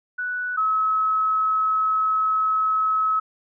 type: tone pair in turn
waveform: sine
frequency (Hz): 1480 / 1287.4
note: F#6 / E6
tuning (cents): 0 / -41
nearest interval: major second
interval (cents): 241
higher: first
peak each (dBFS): -24 / -18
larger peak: second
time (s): 0.18-0.57 / 0.57-3.2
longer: second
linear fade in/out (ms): 10
effects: none